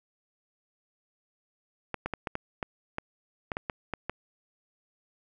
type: clicks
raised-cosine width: 0.5 ms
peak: -16 dBFS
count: 12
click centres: 1.943 / 2.06 / 2.137 / 2.272 / 2.354 / 2.628 / 2.984 / 3.518 / 3.569 / 3.698 / 3.937 / 4.096 s
effects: none